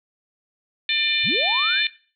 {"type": "harmonic tone", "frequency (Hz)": 597, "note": "D5", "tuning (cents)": 28, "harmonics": [3, 4, 5, 6, 7], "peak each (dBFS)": [-29, -23, -29, -23, -29], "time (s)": [0.89, 1.87], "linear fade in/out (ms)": 2}
{"type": "linear sweep", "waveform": "sine", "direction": "up", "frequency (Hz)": [61.74, 1864.7], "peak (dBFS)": -25, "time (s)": [1.23, 1.86], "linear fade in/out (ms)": 50}
{"effects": ["noise-tail reverb RT60 0.4 s tail -18 dB re dry"]}